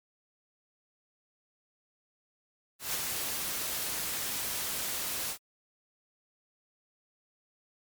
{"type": "noise with ADSR envelope", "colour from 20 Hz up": "white", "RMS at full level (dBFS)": -31, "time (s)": [2.79, 5.38], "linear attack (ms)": 150, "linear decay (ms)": 22, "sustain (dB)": -3, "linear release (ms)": 81, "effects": ["MP3 96 kbps"]}